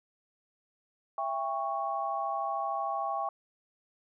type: chord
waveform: sine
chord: C# diminished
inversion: first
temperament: just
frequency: 665.2 / 798.3 / 1108.7 Hz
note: E5 / G5 / C#6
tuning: +16 / +31 / 0 cents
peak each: -36 / -33 / -34 dBFS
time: 1.18-3.29 s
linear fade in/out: 2 ms
effects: none